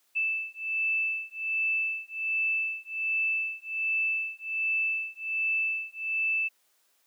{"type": "beating tone pair", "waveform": "sine", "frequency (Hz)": [2637, 2638.3], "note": ["E7", "E7"], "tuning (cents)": [0, 1], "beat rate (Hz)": 1.3, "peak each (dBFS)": -30, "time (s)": [0.15, 6.49], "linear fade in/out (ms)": 20, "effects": ["white hiss -69 dBFS RMS until 7.06 s", "high-pass 300 Hz 12 dB/octave"]}